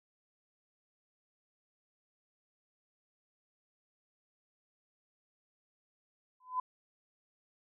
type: tone with exponential growth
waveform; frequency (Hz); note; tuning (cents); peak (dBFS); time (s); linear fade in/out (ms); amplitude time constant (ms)
sine; 1010; B5; +39; -27; 6.4-6.6; 5; 42
effects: none